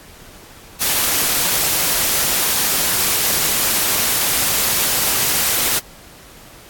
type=noise; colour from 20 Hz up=white; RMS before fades=-17 dBFS; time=0.8-5.8 s; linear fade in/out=20 ms; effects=pink hiss -42 dBFS RMS until 6.69 s + AAC 64 kbps